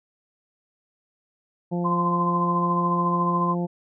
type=harmonic tone; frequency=174.61 Hz; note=F3; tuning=in tune; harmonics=1 / 2 / 3 / 4 / 5; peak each=-24 / -30 / -34 / -36 / -38 dBFS; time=1.71-3.67 s; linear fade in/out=20 ms
type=tone with tremolo; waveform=sine; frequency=1036 Hz; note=C6; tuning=17 cents flat; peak=-20 dBFS; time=1.84-3.55 s; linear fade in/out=20 ms; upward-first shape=sine; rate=14 Hz; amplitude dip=45%
effects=none